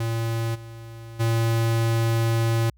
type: tone with level steps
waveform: square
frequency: 114.4 Hz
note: A#2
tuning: 32 cents flat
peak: -24 / -38 / -20 dBFS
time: 0-2.7 s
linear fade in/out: 5 ms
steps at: 0.54 / 1.19 s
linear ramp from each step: 20 ms
effects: added 60 Hz sine -53 dBFS peak until 2.77 s